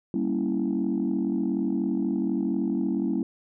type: chord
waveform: sine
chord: G diminished seventh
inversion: none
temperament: equal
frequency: 196 / 233.1 / 277.2 / 329.6 Hz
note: G3 / Bb3 / Db4 / Fb4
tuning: 0 / 0 / 0 / 0 cents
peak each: -28 dBFS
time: 0.14-3.23 s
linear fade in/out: 2 ms
effects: tanh soft clip ceiling -17 dBFS